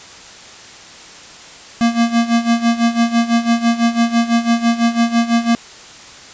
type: tone with tremolo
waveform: square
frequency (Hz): 233.1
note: A#3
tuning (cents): 0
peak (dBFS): -10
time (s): 1.81-5.55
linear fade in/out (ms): 0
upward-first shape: sine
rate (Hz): 6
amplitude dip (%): 80
effects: white hiss -37 dBFS RMS until 6.33 s + resampled to 16000 Hz